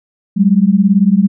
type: beating tone pair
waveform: sine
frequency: 188.8 / 206.8 Hz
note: F#3 / G#3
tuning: +35 / -7 cents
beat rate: 18 Hz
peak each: -10 dBFS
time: 0.36-1.28 s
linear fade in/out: 20 ms
effects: none